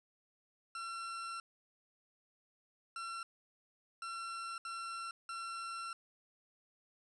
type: tone bursts at uneven times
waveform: 40% pulse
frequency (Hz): 1357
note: E6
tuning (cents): +50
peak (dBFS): -40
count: 5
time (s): 0.75-1.4 / 2.96-3.23 / 4.02-4.58 / 4.65-5.11 / 5.29-5.93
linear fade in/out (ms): 2
effects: resampled to 22050 Hz + 11-bit